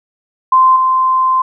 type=tone with level steps; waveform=sine; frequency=1039 Hz; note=C6; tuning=12 cents flat; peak=-5 / -9 dBFS; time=0.52-1.42 s; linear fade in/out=5 ms; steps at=0.76 s; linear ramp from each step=2 ms; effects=none